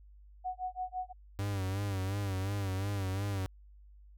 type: tone with tremolo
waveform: sine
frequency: 738 Hz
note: F#5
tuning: 5 cents flat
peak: -32 dBFS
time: 0.44-1.13 s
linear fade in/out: 20 ms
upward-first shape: sine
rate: 5.9 Hz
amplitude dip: 100%
type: tone with vibrato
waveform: 45% pulse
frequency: 97.7 Hz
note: G2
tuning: 5 cents flat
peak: -32 dBFS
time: 1.39-3.46 s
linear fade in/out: 0 ms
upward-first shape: sine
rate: 2.8 Hz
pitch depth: 72 cents each way
effects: added 50 Hz sine -53 dBFS peak until 4.17 s